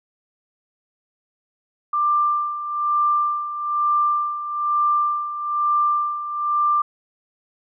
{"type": "tone with tremolo", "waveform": "sine", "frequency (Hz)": 1186, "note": "D6", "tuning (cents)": 17, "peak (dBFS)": -15, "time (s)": [1.93, 6.82], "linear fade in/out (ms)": 5, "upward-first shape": "sine", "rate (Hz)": 1.1, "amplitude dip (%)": 70, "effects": []}